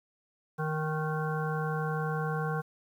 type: harmonic tone with a mistuned harmonic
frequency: 155.56 Hz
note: D#3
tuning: in tune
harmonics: 1 / 3 / 5 / 7 / 9 / 10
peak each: -31 / -36 / -38 / -39 / -41 / -41 dBFS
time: 0.58-2.62 s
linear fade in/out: 20 ms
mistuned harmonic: 10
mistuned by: -27 cents
effects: 10-bit